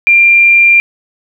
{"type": "tone", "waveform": "sine", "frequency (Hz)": 2383, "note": "D7", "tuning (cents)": 25, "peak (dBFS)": -3, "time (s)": [0.07, 0.8], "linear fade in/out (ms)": 0, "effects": ["7-bit"]}